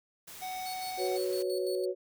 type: noise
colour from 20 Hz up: white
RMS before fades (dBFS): -47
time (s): 0.27-1.43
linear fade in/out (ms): 10
type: harmonic tone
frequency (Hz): 745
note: F#5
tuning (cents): +12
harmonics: 1 / 3 / 5 / 7 / 8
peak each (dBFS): -36 / -46 / -50 / -53 / -54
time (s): 0.41-1.18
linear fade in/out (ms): 20
type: tone with tremolo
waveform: sawtooth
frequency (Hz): 4421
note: C#8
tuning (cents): -5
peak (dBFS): -38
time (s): 0.65-1.86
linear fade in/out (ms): 20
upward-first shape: square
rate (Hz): 5.9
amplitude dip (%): 70
type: chord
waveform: sine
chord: F# suspended fourth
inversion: none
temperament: just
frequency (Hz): 370 / 493.3 / 555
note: F#4 / B4 / C#5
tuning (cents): 0 / -2 / +2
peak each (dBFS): -31 / -36 / -35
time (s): 0.97-1.95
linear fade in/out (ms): 50
effects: none